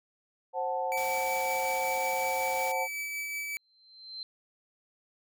sine chord, F# diminished, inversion second, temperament equal with one note detuned, 527.5 / 740 / 880 Hz, C5 / F#5 / A5, +14 / 0 / 0 cents, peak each -33 dBFS, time 0.53-2.88 s, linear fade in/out 50 ms
45% pulse tone with tremolo, 2300 Hz, D7, 37 cents flat, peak -32 dBFS, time 0.92-3.57 s, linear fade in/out 0 ms, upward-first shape triangle, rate 5.4 Hz, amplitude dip 30%
white noise, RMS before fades -42 dBFS, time 0.97-2.72 s, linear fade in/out 5 ms
sine tone with exponential growth, 4110 Hz, C8, 32 cents flat, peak -35 dBFS, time 3.54-4.23 s, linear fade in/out 1 ms, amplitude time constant 150 ms
effects none

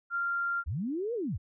sine tone, 1389 Hz, F6, 10 cents flat, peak -28 dBFS, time 0.1-0.64 s, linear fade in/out 50 ms
sine linear two-way sweep, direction up then down, 55 to 493.9 to 55 Hz, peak -30 dBFS, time 0.66-1.38 s, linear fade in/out 20 ms, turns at 1.14 s
effects none

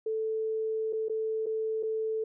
sine tone with dropouts, 440 Hz, A4, in tune, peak -28 dBFS, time 0.06-2.24 s, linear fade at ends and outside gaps 5 ms, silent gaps 0.927-0.931 / 1.085-1.096 / 1.46-1.465 / 1.828-1.832 s, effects none

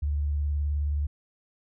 sine tone with vibrato, 73 Hz, D2, 10 cents flat, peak -24 dBFS, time 0.02-1.07 s, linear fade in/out 10 ms, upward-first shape triangle, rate 19 Hz, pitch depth 55 cents each way, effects none

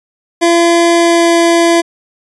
25% pulse tone with pitch glide, 340 to 338 Hz, F4 to E4, -46 to +43 cents, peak -3 dBFS, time 0.41-1.82 s, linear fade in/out 20 ms, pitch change -11 cents, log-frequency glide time 0.94-1.31 s, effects resampled to 24000 Hz

